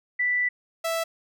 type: tone pair in turn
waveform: sine / sawtooth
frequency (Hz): 1975.5 / 659.2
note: B6 / E5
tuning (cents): 0 / 0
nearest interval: octave + perfect fifth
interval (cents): 1900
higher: first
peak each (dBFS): -21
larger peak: neither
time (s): 0.19-0.49 / 0.84-1.04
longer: first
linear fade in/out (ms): 10
effects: none